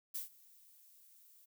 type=noise with ADSR envelope; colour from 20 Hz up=violet; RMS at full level=-39 dBFS; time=0.14-1.46 s; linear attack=15 ms; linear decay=130 ms; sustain=-24 dB; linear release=19 ms; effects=none